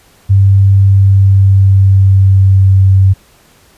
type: tone with pitch glide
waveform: sine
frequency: 98 to 95.98 Hz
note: G2 to G2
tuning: 0 to -36 cents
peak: -3 dBFS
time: 0.29-3.14 s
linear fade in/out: 20 ms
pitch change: -36 cents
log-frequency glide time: 0.81-2.85 s
effects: pink hiss -46 dBFS RMS until 3.77 s + resampled to 32000 Hz